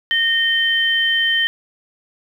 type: tone pair together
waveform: sine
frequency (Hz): 1842 / 3098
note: A#6 / G7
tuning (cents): -21 / -21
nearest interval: major sixth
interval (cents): 900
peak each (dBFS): -17 / -17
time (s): 0.11-1.47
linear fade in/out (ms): 0
effects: 8-bit